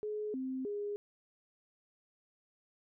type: tone with pitch steps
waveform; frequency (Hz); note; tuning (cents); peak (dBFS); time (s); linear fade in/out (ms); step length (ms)
sine; 423.4 / 261 / 411.1; G#4 / C4 / G#4; +33 / -4 / -18; -35; 0.03-0.96; 0; 310
effects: none